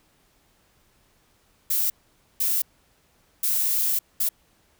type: noise bursts at uneven times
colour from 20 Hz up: violet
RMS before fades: -23 dBFS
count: 4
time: 1.7-1.9 / 2.4-2.62 / 3.43-3.99 / 4.2-4.29 s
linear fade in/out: 5 ms
effects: pink hiss -63 dBFS RMS until 4.79 s